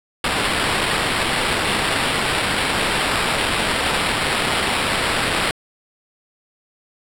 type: noise with sample-and-hold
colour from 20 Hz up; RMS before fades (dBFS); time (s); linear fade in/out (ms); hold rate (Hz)
white; -20; 0.24-5.51; 2; 6300
effects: low-pass 11000 Hz 12 dB/octave